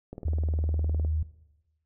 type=click train; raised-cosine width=2 ms; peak=-25 dBFS; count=19; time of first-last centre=0.13-1.048 s; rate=19.6 Hz
type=tone; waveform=sine; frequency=77.8 Hz; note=D#2; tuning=in tune; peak=-24 dBFS; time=0.25-1.23 s; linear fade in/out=5 ms
effects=noise-tail reverb RT60 1.0 s tail -17 dB re dry